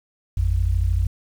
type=tone pair together; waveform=sine; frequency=54.29 / 87.31 Hz; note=A1 / F2; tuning=-22 / 0 cents; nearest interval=minor sixth; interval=822 cents; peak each=-20 dBFS; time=0.37-1.07 s; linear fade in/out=5 ms; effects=8-bit